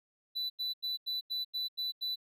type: tone bursts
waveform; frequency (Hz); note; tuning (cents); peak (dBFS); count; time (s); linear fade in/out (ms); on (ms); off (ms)
triangle; 3981; B7; +13; -31; 8; 0.35-2.159; 20; 150; 87
effects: none